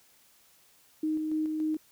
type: tone with tremolo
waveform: sine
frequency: 311.1 Hz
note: D#4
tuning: in tune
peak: -26 dBFS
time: 1.03-1.77 s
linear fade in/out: 5 ms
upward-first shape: square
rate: 3.5 Hz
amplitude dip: 30%
effects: white hiss -62 dBFS RMS until 1.91 s